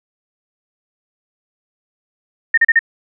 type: tone bursts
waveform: sine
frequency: 1832 Hz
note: A#6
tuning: 31 cents flat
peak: -7 dBFS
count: 4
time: 2.54-2.792 s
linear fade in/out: 5 ms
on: 36 ms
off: 36 ms
effects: none